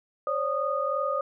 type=tone cluster; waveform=sine; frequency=536 / 579 / 1233 Hz; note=C5 / D5 / D#6; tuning=+42 / -25 / -16 cents; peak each=-30 / -30 / -28 dBFS; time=0.27-1.21 s; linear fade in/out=2 ms; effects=none